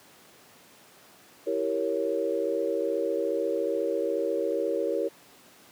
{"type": "chord", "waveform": "sine", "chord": "E diminished seventh", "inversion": "none", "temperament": "equal", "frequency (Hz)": [329.6, 392, 466.2, 554.4], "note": ["E4", "G4", "Bb4", "Db5"], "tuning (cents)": [0, 0, 0, 0], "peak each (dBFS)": [-32, -31, -29, -30], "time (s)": [1.46, 5.09], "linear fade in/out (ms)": 20, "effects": ["pink hiss -54 dBFS RMS until 5.71 s", "high-pass 200 Hz 12 dB/octave"]}